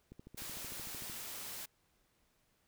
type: click train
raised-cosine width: 3 ms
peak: -38 dBFS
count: 14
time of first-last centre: 0.12-1.097 s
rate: 13.3 Hz
type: noise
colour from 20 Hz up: white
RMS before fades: -45 dBFS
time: 0.37-1.66 s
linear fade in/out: 10 ms
effects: pink hiss -75 dBFS RMS until 2.67 s